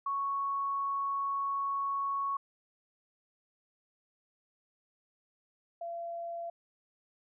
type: tone pair in turn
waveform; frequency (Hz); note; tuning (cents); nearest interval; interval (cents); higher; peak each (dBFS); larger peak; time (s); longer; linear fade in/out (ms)
sine; 1108.7 / 680.9; C#6 / F5; 0 / -44; minor sixth; 844; first; -30 / -36; first; 0.06-2.37 / 5.81-6.5; first; 5
effects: none